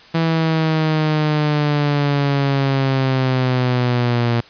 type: linear sweep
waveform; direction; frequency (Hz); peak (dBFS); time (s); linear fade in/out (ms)
sawtooth; down; 164.81 to 117.4; -11; 0.14-4.41; 10
effects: white hiss -44 dBFS RMS until 4.49 s + resampled to 11025 Hz